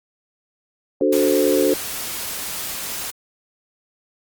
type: chord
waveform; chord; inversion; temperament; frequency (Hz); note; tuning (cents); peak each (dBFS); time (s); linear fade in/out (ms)
sine; D dominant seventh; none; equal; 293.7 / 370 / 440 / 523.3; D4 / F#4 / A4 / C5; 0 / 0 / 0 / 0; -20; 1.01-1.74; 2
type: noise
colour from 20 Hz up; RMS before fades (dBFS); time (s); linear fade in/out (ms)
white; -28; 1.12-3.11; 10
effects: Opus 32 kbps